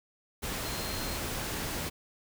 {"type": "tone in noise", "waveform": "sine", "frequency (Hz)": 4186, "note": "C8", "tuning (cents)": 0, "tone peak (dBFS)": -43, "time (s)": [0.64, 1.17], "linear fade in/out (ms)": 20, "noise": "pink", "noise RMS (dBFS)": -35, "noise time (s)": [0.42, 1.9], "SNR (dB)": -11, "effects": []}